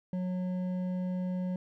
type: tone with hard clipping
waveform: sine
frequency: 182.5 Hz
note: F#3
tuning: 24 cents flat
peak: -32 dBFS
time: 0.13-1.56 s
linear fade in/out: 2 ms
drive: 7 dB
effects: none